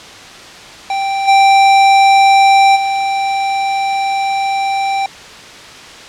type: tone with level steps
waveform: square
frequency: 784 Hz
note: G5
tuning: in tune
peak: -15 / -6 / -14 dBFS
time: 0.9-5.06 s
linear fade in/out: 2 ms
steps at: 1.27 / 2.75 s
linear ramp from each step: 20 ms
effects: white hiss -33 dBFS RMS until 6.08 s + low-pass 5000 Hz 12 dB/octave